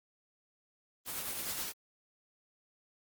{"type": "noise with tremolo", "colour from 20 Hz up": "white", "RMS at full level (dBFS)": -36, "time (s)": [1.05, 1.73], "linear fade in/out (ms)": 50, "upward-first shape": "triangle", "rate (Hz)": 9.4, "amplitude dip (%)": 45, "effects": ["Opus 24 kbps"]}